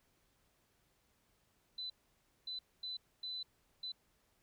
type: tone bursts at uneven times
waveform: sine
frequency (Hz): 4009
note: B7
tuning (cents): +25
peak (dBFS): -40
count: 5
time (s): 1.78-1.9 / 2.47-2.59 / 2.83-2.97 / 3.23-3.43 / 3.83-3.92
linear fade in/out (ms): 5
effects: pink hiss -75 dBFS RMS until 4.42 s